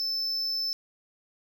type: tone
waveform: triangle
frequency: 5274 Hz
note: E8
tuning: in tune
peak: -26 dBFS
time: 0-0.73 s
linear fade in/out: 0 ms
effects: none